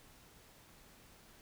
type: silence
effects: pink hiss -61 dBFS RMS until 1.41 s